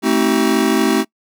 square chord, A diminished seventh, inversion none, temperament just, 220 / 264 / 316.8 / 380.2 Hz, A3 / C4 / Eb4 / Gb4, 0 / +16 / +31 / +47 cents, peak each -19 dBFS, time 0.02-1.05 s, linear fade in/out 50 ms, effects noise-tail reverb RT60 0.1 s tail -24 dB re dry

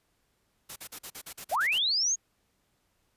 white noise bursts, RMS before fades -41 dBFS, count 10, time 0.69-1.787 s, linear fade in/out 10 ms, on 71 ms, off 43 ms
sine linear sweep, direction up, 518 to 6740 Hz, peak -24 dBFS, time 1.51-2.16 s, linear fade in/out 20 ms
effects pink hiss -73 dBFS RMS until 3.16 s + resampled to 32000 Hz

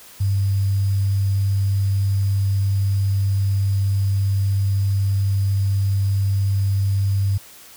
sine tone with sample-and-hold, 98.4 Hz, G2, 7 cents sharp, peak -16 dBFS, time 0.2-7.38 s, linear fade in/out 10 ms, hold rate 4900 Hz, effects white hiss -44 dBFS RMS until 7.76 s

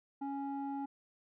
square tone with low-pass filter, 277.2 Hz, C#4, in tune, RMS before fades -39 dBFS, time 0.21-0.86 s, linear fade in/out 10 ms, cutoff 780 Hz, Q 2.8, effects none

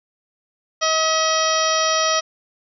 harmonic tone with a mistuned harmonic, 636 Hz, D#5, 38 cents sharp, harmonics 1 / 2 / 3 / 4 / 5 / 6 / 7 / 8 / 9, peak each -22 / -21 / -27 / -30 / -26 / -31 / -31 / -27 / -24 dBFS, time 0.81-2.21 s, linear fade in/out 20 ms, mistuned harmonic 3, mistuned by +22 cents, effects none

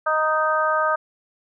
harmonic tone, 311.1 Hz, D#4, in tune, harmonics 2 / 3 / 4 / 5, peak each -23 / -26 / -21 / -25 dBFS, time 0.06-0.96 s, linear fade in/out 10 ms, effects none

